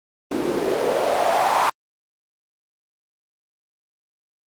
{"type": "noise with band-pass filter sweep", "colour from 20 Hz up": "white", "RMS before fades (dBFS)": -20, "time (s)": [0.31, 1.7], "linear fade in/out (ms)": 5, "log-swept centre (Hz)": [300, 970], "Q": 4, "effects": ["Opus 24 kbps"]}